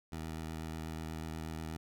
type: tone with vibrato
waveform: 15% pulse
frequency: 79.8 Hz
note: D#2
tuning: 44 cents sharp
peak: -33 dBFS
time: 0.12-1.77 s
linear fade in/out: 5 ms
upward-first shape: square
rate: 8.2 Hz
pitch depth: 17 cents each way
effects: none